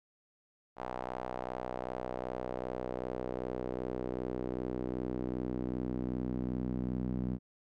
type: tone with band-pass filter sweep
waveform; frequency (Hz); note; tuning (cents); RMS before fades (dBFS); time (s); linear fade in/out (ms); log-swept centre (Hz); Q
sawtooth; 62.6; B1; +24; -37; 0.76-7.39; 50; 810 to 210; 1.9
effects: none